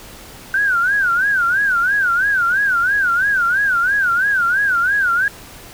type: tone with vibrato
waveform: sine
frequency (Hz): 1512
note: F#6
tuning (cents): +37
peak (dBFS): -13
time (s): 0.54-5.28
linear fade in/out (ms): 2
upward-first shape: sine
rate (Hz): 3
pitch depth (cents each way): 170
effects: pink hiss -38 dBFS RMS until 5.73 s